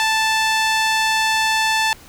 sawtooth tone with band-pass filter, 880 Hz, A5, in tune, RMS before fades -18 dBFS, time 0-1.93 s, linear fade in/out 0 ms, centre 3100 Hz, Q 0.53, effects pink hiss -44 dBFS RMS until 2.08 s

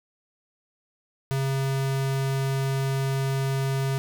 square tone, 135.3 Hz, C#3, 42 cents flat, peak -24 dBFS, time 1.31-3.98 s, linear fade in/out 0 ms, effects none

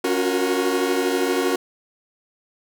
40% pulse chord, Gb major seventh, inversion second, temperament equal with one note detuned, 277.2 / 357.4 / 370 / 466.2 Hz, Db4 / F4 / Gb4 / Bb4, 0 / +40 / 0 / 0 cents, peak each -24 dBFS, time 0.04-1.56 s, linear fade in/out 5 ms, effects none

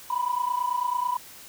sine tone pair together, 972.9 / 1002 Hz, B5 / B5, -26 / +25 cents, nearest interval minor second, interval 51 cents, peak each -26 dBFS, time 0.1-1.17 s, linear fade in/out 5 ms, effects tanh soft clip ceiling -17 dBFS + white hiss -46 dBFS RMS until 1.48 s

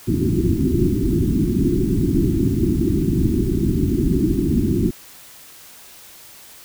white low-pass noise, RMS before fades -18 dBFS, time 0.07-4.91 s, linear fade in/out 20 ms, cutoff 370 Hz, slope 96 dB/octave, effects white hiss -43 dBFS RMS until 6.64 s

